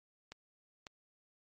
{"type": "clicks", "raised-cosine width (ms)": 0.2, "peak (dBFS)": -29, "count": 2, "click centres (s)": [0.32, 0.868], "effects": ["MP3 48 kbps"]}